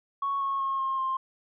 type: tone with pitch steps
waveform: sine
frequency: 1108.7 / 1095.3 / 1082.1 / 1069.1 / 1056.2 Hz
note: C#6 / C#6 / C#6 / C6 / C6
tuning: 0 / -21 / -42 / +37 / +16 cents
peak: -25 dBFS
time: 0.22-1.17 s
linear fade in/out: 5 ms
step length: 190 ms
effects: tanh soft clip ceiling -21 dBFS